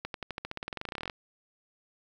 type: accelerating click train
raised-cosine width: 0.3 ms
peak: -19 dBFS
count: 23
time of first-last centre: 0.05-1.098 s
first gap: 92 ms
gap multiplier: 0.93
effects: 9-bit